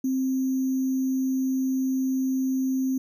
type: tone with sample-and-hold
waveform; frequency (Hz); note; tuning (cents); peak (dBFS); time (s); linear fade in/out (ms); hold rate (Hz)
sine; 262.8; C4; +8; -22; 0.04-2.98; 5; 6300
effects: none